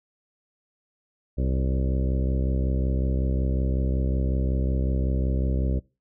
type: harmonic tone with a mistuned harmonic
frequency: 65.41 Hz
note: C2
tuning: in tune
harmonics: 1 / 2 / 3 / 4 / 5 / 6 / 7 / 8 / 9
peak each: -23 / -29 / -33 / -35 / -37 / -39 / -40 / -41 / -42 dBFS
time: 1.37-5.8 s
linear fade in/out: 20 ms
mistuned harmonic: 8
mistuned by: +22 cents
effects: noise-tail reverb RT60 0.3 s tail -23 dB re dry